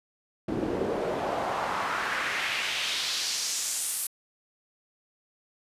pink noise with band-pass filter sweep, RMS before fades -30 dBFS, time 0.48-4.07 s, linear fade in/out 5 ms, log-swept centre 290 to 11000 Hz, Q 1.8, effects resampled to 32000 Hz

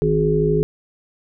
harmonic tone, 52.4 Hz, G#1, 16 cents sharp, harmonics 1 / 3 / 5 / 7 / 8, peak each -27 / -19 / -28 / -23 / -18 dBFS, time 0.02-0.63 s, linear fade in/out 0 ms, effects none

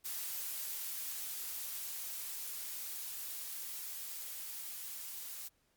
blue noise with level ramp, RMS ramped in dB -40 to -45 dBFS, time 0.04-5.49 s, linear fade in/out 20 ms, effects pink hiss -75 dBFS RMS until 5.76 s + Opus 48 kbps

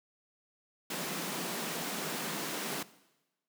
pink high-pass noise, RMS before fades -37 dBFS, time 0.9-2.83 s, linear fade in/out 5 ms, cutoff 150 Hz, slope 96 dB/octave, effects noise-tail reverb RT60 1.0 s tail -18 dB re dry

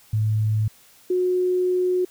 sine tone pair in turn, 108 / 364.1 Hz, A2 / F#4, -32 / -28 cents, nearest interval octave + major sixth, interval 2104 cents, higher second, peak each -18 dBFS, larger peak neither, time 0.13-0.68 / 1.1-2.05 s, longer second, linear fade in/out 5 ms, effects white hiss -53 dBFS RMS until 2.1 s

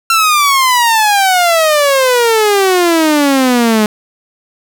sawtooth exponential sweep, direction down, 1364 to 209.7 Hz, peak -4 dBFS, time 0.1-3.86 s, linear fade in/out 2 ms, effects none

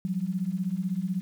sine beating tone pair, 175.8 / 191.8 Hz, F3 / G3, +12 / -37 cents, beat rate 16 Hz, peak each -30 / -29 dBFS, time 0.05-1.21 s, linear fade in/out 0 ms, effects 9-bit

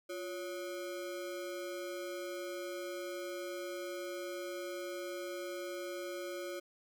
square ring-modulated tone, 455.3 Hz, A#4, 41 cents flat, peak -37 dBFS, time 0.09-6.6 s, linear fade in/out 10 ms, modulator 104 Hz, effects none

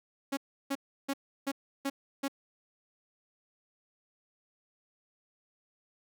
sawtooth tone bursts, 275.6 Hz, C#4, 10 cents flat, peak -26 dBFS, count 6, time 0.32-2.282 s, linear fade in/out 10 ms, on 52 ms, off 330 ms, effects none

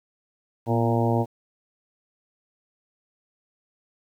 harmonic tone with a mistuned harmonic, 115.9 Hz, A#2, 10 cents flat, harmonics 1 / 2 / 3 / 4 / 5 / 6 / 7 / 8, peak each -23 / -26 / -28 / -29 / -30 / -31 / -31 / -32 dBFS, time 0.66-1.26 s, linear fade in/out 50 ms, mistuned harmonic 2, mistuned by +46 cents, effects 9-bit

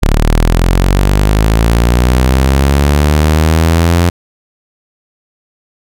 sawtooth linear sweep, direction up, 35.53 to 87.31 Hz, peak -3 dBFS, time 0.02-4.1 s, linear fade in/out 10 ms, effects none

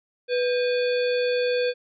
harmonic tone with a mistuned harmonic, 493.9 Hz, B4, in tune, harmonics 1 / 3 / 5 / 7 / 9, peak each -21 / -33 / -33 / -37 / -36 dBFS, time 0.28-1.74 s, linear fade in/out 50 ms, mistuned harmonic 3, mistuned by +130 cents, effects none

